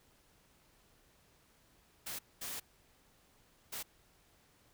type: noise bursts at uneven times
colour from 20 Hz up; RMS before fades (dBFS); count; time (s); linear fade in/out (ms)
white; -42; 3; 2.06-2.19 / 2.41-2.6 / 3.72-3.83; 10
effects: pink hiss -68 dBFS RMS until 4.73 s